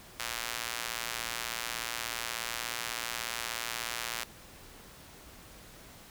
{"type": "tone with high-pass filter", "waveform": "square", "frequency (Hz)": 58.27, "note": "A#1", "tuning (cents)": 0, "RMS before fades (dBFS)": -37, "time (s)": [0.19, 4.24], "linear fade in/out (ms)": 5, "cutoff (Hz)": 1500, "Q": 0.59, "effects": ["pink hiss -52 dBFS RMS until 6.1 s"]}